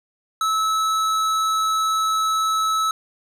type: tone with hard clipping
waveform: triangle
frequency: 1301 Hz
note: E6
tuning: 23 cents flat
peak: -20 dBFS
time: 0.41-2.91 s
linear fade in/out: 2 ms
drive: 18 dB
effects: none